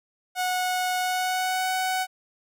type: tone with pitch glide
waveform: sawtooth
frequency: 733 to 747.1 Hz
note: F#5 to F#5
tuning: -16 to +17 cents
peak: -20 dBFS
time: 0.35-2.07 s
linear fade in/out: 50 ms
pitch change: +33 cents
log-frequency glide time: 0.98-1.71 s
effects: none